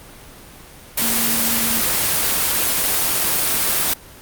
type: tone in noise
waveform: sine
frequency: 230 Hz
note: A#3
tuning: 23 cents flat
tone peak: -26 dBFS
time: 1.01-1.81 s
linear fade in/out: 10 ms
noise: white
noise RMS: -18 dBFS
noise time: 0.97-3.94 s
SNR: -11 dB
effects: pink hiss -41 dBFS RMS until 4.21 s + Opus 24 kbps